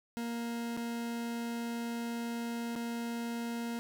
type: tone with dropouts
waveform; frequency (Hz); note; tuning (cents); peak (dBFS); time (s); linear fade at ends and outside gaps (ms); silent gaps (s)
40% pulse; 234; A#3; +7; -34; 0.17-3.79; 0; 0.767-0.774 / 2.754-2.761
effects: none